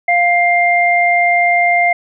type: tone pair together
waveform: sine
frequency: 698.5 / 2100 Hz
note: F5 / C7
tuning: 0 / +6 cents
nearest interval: octave + perfect fifth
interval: 1906 cents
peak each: -12 dBFS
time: 0.08-1.93 s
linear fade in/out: 5 ms
effects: none